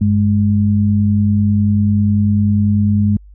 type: tone pair together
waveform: sine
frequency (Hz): 98 / 208.1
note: G2 / G#3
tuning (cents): 0 / +4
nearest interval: octave + minor second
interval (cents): 1304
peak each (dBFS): -13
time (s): 0.01-3.17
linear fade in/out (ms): 5
effects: added 50 Hz sine -37 dBFS peak until 3.34 s